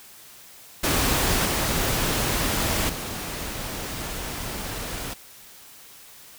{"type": "noise with level steps", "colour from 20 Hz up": "pink", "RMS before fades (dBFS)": [-22, -24, -32], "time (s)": [0.83, 5.14], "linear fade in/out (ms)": 10, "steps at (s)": [1.45, 2.89], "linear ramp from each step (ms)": 5, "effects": ["white hiss -47 dBFS RMS until 6.38 s"]}